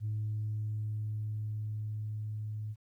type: tone with level ramp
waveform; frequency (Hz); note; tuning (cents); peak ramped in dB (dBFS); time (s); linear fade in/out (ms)
sine; 107.1; A2; -46; -30 to -35; 0-2.76; 50
effects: tanh soft clip ceiling -28 dBFS + 12-bit